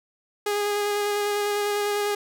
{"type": "tone with vibrato", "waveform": "sawtooth", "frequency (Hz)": 411.8, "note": "G#4", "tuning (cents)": -15, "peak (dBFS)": -19, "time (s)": [0.46, 2.15], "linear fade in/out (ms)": 5, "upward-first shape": "square", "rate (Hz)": 10, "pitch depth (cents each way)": 10, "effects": []}